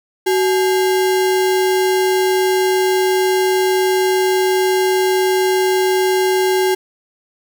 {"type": "tone with sample-and-hold", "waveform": "sine", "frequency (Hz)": 374.3, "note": "F#4", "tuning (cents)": 20, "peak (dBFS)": -12, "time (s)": [0.26, 6.75], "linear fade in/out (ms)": 10, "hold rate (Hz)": 1225, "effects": []}